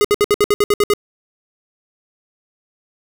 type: tone bursts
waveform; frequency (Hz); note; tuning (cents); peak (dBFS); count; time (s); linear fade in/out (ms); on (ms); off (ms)
square; 414; G#4; -5; -11; 10; 0.01-0.936; 0; 35; 64
effects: none